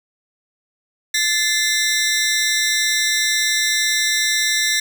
15% pulse ring-modulated tone, 1914 Hz, A#6, 45 cents sharp, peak -7 dBFS, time 1.14-4.8 s, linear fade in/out 5 ms, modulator 169 Hz, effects none

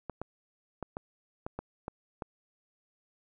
clicks, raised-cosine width 1 ms, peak -22 dBFS, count 8, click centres 0.097 / 0.216 / 0.827 / 0.969 / 1.465 / 1.59 / 1.881 / 2.222 s, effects none

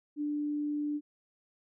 sine tone, 295.1 Hz, D4, 8 cents sharp, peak -30 dBFS, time 0.16-1.01 s, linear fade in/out 50 ms, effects none

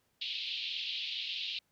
pink band-pass noise, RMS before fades -38 dBFS, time 0.21-1.59 s, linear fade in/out 5 ms, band 2700 to 4200 Hz, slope 48 dB/octave, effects pink hiss -75 dBFS RMS until 1.71 s + high-pass 60 Hz 12 dB/octave

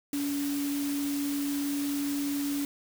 sine tone in noise, 284.6 Hz, C#4, 46 cents sharp, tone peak -28 dBFS, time 0.13-2.65 s, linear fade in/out 2 ms, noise white, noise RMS -39 dBFS, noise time 0.13-2.65 s, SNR +8 dB, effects none

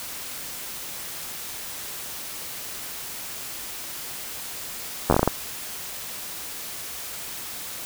slowing click train, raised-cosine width 1 ms, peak -3 dBFS, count 8, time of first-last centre 5.1-5.276 s, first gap 11 ms, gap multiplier 1.27, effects white hiss -35 dBFS RMS until 7.85 s

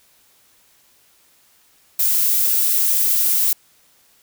violet noise, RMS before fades -17 dBFS, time 1.99-3.53 s, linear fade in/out 5 ms, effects white hiss -56 dBFS RMS until 4.22 s

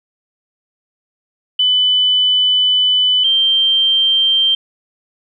sine tone pair in turn, 3000 / 3150 Hz, F#7 / G7, +23 / +8 cents, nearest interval minor second, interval 85 cents, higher second, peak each -10 dBFS, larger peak neither, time 1.59-3.24 / 3.24-4.55 s, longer first, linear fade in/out 5 ms, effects none

